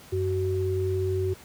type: tone pair together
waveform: sine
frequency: 93.9 / 375.3 Hz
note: F#2 / F#4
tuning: +26 / +25 cents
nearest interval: 2 octaves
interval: 2399 cents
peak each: -26 dBFS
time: 0.12-1.34 s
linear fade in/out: 10 ms
effects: pink hiss -49 dBFS RMS until 1.44 s + high-pass 60 Hz 12 dB/octave

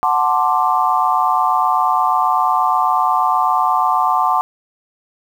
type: chord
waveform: sine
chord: D dominant seventh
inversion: first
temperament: equal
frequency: 740 / 880 / 1046.5 / 1174.7 Hz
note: F#5 / A5 / C6 / D6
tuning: 0 / 0 / 0 / 0 cents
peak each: -18 dBFS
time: 0.03-4.41 s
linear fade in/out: 0 ms
effects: 7-bit

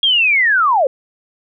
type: linear sweep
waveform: sine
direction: down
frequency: 3300 to 494 Hz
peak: -10 dBFS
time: 0.03-0.87 s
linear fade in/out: 2 ms
effects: none

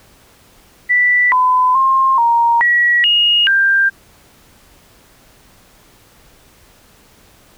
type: tone with pitch steps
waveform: sine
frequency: 1970 / 1010 / 1063 / 935 / 1924 / 2865 / 1587 Hz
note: B6 / B5 / C6 / A#5 / B6 / F7 / G6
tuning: -5 / +39 / +27 / +5 / -46 / +44 / +21 cents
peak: -9 dBFS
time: 0.89-3.9 s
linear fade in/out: 20 ms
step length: 430 ms
effects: pink hiss -48 dBFS RMS until 7.57 s

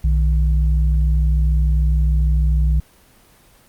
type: tone pair together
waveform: sine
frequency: 61.35 / 154.6 Hz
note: B1 / D#3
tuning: -11 / -11 cents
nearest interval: octave + major third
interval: 1600 cents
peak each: -13 / -23 dBFS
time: 0.04-2.8 s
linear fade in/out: 5 ms
effects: pink hiss -51 dBFS RMS until 3.68 s + Opus 24 kbps

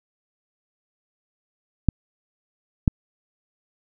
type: clicks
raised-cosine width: 5 ms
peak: -3 dBFS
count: 2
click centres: 1.887 / 2.878 s
effects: none

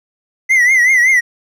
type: tone with vibrato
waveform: triangle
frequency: 2017 Hz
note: B6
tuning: 36 cents sharp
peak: -6 dBFS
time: 0.49-1.21 s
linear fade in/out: 20 ms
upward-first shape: triangle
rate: 5.3 Hz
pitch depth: 120 cents each way
effects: none

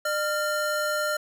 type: tone pair together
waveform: square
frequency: 603 / 1390.1 Hz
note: D5 / F6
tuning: +46 / -8 cents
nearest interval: octave + major second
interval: 1446 cents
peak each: -28 dBFS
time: 0.05-1.17 s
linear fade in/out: 5 ms
effects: none

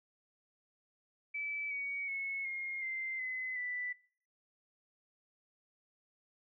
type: tone with pitch steps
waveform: sine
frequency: 2307 / 2249 / 2193 / 2138 / 2084 / 2032 / 1980.7 Hz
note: D7 / C#7 / C#7 / C7 / C7 / B6 / B6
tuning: -31 / +24 / -19 / +37 / -7 / +49 / +5 cents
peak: -36 dBFS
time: 1.34-3.93 s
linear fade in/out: 10 ms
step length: 370 ms
effects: noise-tail reverb RT60 0.5 s tail -19 dB re dry

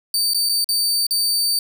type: tone with dropouts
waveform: sawtooth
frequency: 4602 Hz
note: D8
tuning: 36 cents flat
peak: -14 dBFS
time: 0.14-1.59 s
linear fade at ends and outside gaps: 2 ms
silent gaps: 0.336-0.345 / 0.49-0.494 / 0.644-0.689 / 1.067-1.108 s
effects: none

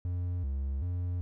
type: tone with vibrato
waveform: triangle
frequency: 77.8 Hz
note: D#2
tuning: in tune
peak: -28 dBFS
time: 0.05-1.21 s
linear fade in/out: 0 ms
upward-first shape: square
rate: 1.3 Hz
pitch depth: 230 cents each way
effects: none

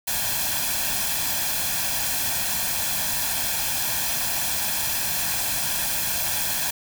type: noise with comb filter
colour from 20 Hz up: white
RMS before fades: -25 dBFS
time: 0.07-6.71 s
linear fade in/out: 10 ms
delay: 1.2 ms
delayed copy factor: +0.65
effects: none

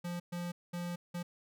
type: tone bursts at uneven times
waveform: square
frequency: 174.61 Hz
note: F3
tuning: in tune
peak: -37 dBFS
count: 4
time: 0.04-0.2 / 0.32-0.52 / 0.73-0.96 / 1.14-1.23 s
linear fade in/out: 10 ms
effects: none

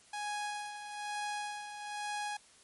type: tone with tremolo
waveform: sawtooth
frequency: 830.6 Hz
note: G#5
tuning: in tune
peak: -31 dBFS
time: 0.13-2.37 s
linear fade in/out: 5 ms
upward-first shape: sine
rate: 1.1 Hz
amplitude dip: 60%
effects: white hiss -61 dBFS RMS until 2.63 s + MP3 48 kbps

